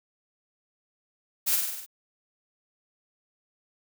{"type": "noise with echo", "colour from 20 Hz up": "blue", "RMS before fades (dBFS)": -25, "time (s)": [1.46, 1.57], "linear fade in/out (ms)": 20, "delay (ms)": 49, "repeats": 6, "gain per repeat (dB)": -3, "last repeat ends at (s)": 1.864, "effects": []}